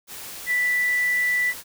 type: tone in noise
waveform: sine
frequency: 1974 Hz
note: B6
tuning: 1 cent flat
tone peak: -19 dBFS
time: 0.46-1.54 s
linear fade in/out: 50 ms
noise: white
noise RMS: -37 dBFS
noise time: 0.07-1.64 s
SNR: +15 dB
effects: none